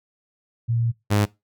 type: tone pair in turn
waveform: sine / sawtooth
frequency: 116.54 / 103.29 Hz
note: A#2 / G#2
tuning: 0 / -9 cents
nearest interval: major second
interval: 209 cents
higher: first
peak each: -19 / -13 dBFS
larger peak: second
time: 0.68-0.92 / 1.1-1.26 s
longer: first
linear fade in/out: 20 ms
effects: noise-tail reverb RT60 0.2 s tail -20 dB re dry